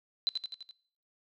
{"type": "tone with echo", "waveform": "sine", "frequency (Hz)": 4027, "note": "B7", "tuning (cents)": 33, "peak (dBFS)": -25, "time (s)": [0.27, 0.29], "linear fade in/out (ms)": 0, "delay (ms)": 84, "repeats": 5, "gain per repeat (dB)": -4, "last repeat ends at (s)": 0.71, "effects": ["noise-tail reverb RT60 0.6 s tail -22 dB re dry"]}